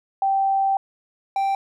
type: tone pair in turn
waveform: sine / triangle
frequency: 780 / 783.4 Hz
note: G5 / G5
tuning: -9 / -1 cents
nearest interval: unison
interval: 8 cents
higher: second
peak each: -17 / -17 dBFS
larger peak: neither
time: 0.22-0.77 / 1.36-1.55 s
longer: first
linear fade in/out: 2 ms
effects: none